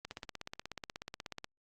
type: click train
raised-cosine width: 0.2 ms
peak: -24 dBFS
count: 24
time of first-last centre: 0.05-1.444 s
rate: 16.5 Hz
effects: Opus 48 kbps